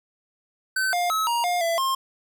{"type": "tone with pitch steps", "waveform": "square", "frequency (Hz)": [1531, 706, 1290, 943, 709, 670, 1064], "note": ["G6", "F5", "E6", "A#5", "F5", "E5", "C6"], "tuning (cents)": [-41, 19, -38, 20, 26, 28, 29], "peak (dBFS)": -22, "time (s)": [0.76, 1.95], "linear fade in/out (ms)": 5, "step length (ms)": 170, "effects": []}